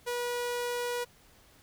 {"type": "tone", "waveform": "sawtooth", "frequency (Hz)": 484.8, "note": "B4", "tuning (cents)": -32, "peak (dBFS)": -27, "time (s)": [0.06, 1.05], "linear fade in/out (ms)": 20, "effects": ["pink hiss -60 dBFS RMS until 1.62 s"]}